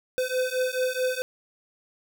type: beating tone pair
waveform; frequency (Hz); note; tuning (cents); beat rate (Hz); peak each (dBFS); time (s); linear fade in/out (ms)
square; 507 / 511.6; B4 / C5; +45 / -39; 4.6; -28; 0.18-1.22; 0
effects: none